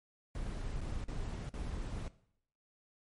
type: noise with dropouts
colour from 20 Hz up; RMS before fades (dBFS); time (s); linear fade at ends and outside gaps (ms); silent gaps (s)
brown; -39; 0.35-2.08; 1; 0.807-0.813 / 1.04-1.082 / 1.493-1.539
effects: noise-tail reverb RT60 0.7 s tail -18 dB re dry + MP3 48 kbps